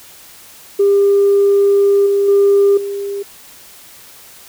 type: tone with level steps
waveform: sine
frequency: 400.2 Hz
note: G4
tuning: 36 cents sharp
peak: -7 / -10 / -6 / -19 dBFS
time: 0.79-3.23 s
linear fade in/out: 10 ms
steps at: 2.06 / 2.28 / 2.77 s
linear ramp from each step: 5 ms
effects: tanh soft clip ceiling -4 dBFS + white hiss -40 dBFS RMS until 4.48 s